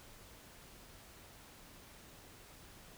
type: silence
effects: pink hiss -57 dBFS RMS until 2.97 s